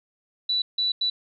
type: tone bursts at uneven times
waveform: sine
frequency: 3956 Hz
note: B7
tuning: 2 cents sharp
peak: -21 dBFS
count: 3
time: 0.49-0.62 / 0.78-0.92 / 1.01-1.1 s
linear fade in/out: 5 ms
effects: none